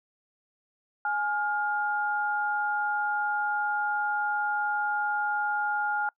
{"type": "tone pair together", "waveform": "sine", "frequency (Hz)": [835, 1412.2], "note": ["G#5", "F6"], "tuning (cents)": [9, 19], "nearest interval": "major sixth", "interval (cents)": 910, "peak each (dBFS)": -28, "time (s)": [1.05, 6.09], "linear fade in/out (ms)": 2, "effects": ["noise-tail reverb RT60 0.1 s tail -25 dB re dry"]}